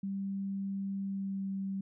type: tone with pitch glide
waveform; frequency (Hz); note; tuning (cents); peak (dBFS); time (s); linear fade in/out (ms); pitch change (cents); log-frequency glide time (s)
sine; 196 to 194.2; G3 to G3; 0 to -16; -33; 0.03-1.81; 5; -16; 1.03-1.49
effects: none